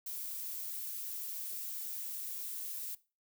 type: noise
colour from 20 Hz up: violet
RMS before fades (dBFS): -41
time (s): 0.06-2.95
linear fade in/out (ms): 5
effects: noise-tail reverb RT60 0.3 s tail -19 dB re dry